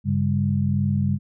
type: tone cluster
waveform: sine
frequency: 97.9 / 140.4 / 200.2 Hz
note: G2 / C#3 / G3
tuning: -2 / +22 / +37 cents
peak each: -23 dBFS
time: 0.04-1.19 s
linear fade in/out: 50 ms
effects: none